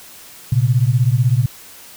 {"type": "beating tone pair", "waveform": "sine", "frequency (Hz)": [116.54, 132.54], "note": ["A#2", "C3"], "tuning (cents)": [0, 23], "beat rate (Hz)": 16, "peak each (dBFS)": [-14, -15], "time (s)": [0.52, 1.46], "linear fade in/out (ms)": 5, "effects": ["white hiss -40 dBFS RMS until 1.96 s"]}